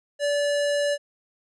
square tone, 578 Hz, D5, 28 cents flat, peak -22 dBFS, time 0.19-0.98 s, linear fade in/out 50 ms, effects resampled to 22050 Hz

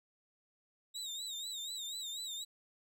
30% pulse tone with vibrato, 3781 Hz, A#7, 24 cents sharp, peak -37 dBFS, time 0.94-2.45 s, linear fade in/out 20 ms, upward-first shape sine, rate 4.1 Hz, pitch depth 96 cents each way, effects none

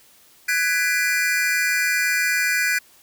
square chord, G# half-diminished seventh, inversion third, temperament just, 1495.1 / 1661.2 / 1993.5 / 2392 Hz, F#6 / G#6 / B6 / D7, +18 / 0 / +16 / +31 cents, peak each -25 dBFS, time 0.48-2.79 s, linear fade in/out 10 ms, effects white hiss -53 dBFS RMS until 3.02 s

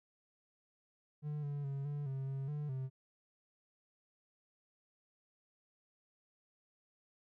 triangle tone with pitch steps, 149.1 / 143.8 / 138.2 / 145.3 / 134.4 / 135.6 / 148.1 / 131.6 Hz, D3 / D3 / C#3 / D3 / C3 / C#3 / D3 / C3, +27 / -36 / -5 / -18 / +47 / -38 / +15 / +10 cents, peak -35 dBFS, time 1.22-2.9 s, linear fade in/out 50 ms, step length 210 ms, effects none

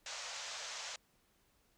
white band-pass noise, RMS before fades -45 dBFS, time 0.06-0.96 s, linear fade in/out 2 ms, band 510 to 7100 Hz, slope 48 dB/octave, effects pink hiss -73 dBFS RMS until 1.77 s

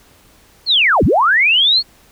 sine linear two-way sweep, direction down then up, 4435 to 45 to 4435 Hz, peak -9 dBFS, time 0.66-1.83 s, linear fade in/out 50 ms, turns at 1.04 s, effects pink hiss -49 dBFS RMS until 2.11 s

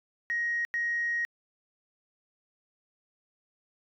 sine tone bursts at uneven times, 1882 Hz, A#6, 16 cents sharp, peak -26 dBFS, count 2, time 0.3-0.65 / 0.74-1.25 s, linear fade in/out 0 ms, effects tanh soft clip ceiling -22 dBFS

